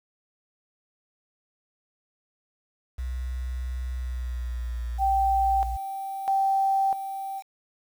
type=tone with pitch glide; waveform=sine; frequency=63 to 59.12 Hz; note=B1 to A#1; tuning=+35 to +25 cents; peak=-28 dBFS; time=2.98-5.77 s; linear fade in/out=10 ms; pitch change=-110 cents; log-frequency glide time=3.95-4.86 s
type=tone with tremolo; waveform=sine; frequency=779 Hz; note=G5; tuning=11 cents flat; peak=-20 dBFS; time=4.98-7.43 s; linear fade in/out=50 ms; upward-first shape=square; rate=0.77 Hz; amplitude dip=70%
effects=8-bit